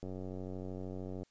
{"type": "click train", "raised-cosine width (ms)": 2, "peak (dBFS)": -30, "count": 113, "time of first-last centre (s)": [0.03, 1.232], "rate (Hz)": 93.2, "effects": ["white hiss -73 dBFS RMS until 1.3 s", "resampled to 16000 Hz"]}